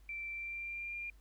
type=tone with pitch glide; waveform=sine; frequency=2343 to 2398 Hz; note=D7 to D7; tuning=-5 to +36 cents; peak=-39 dBFS; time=0.09-1.1 s; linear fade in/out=2 ms; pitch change=+41 cents; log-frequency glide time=0.31-0.97 s; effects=added 50 Hz sine -57 dBFS peak until 1.2 s + pink hiss -71 dBFS RMS until 1.2 s